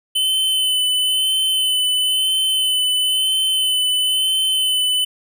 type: tone with vibrato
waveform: square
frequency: 3035 Hz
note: F#7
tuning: 43 cents sharp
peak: -16 dBFS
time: 0.15-5.05 s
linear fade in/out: 10 ms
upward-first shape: sine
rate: 1 Hz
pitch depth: 18 cents each way
effects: none